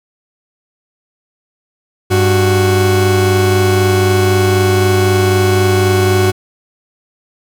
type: tone pair together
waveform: 40% pulse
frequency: 98.48 / 370 Hz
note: G2 / F#4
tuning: +8 / 0 cents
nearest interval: octave + major seventh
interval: 2292 cents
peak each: -11 dBFS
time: 2.1-6.32 s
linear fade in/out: 20 ms
effects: none